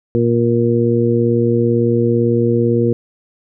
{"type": "harmonic tone", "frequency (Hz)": 117.9, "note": "A#2", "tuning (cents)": 20, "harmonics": [1, 2, 3, 4], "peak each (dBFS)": [-17, -17, -17, -17], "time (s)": [0.15, 2.93], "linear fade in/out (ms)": 0, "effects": []}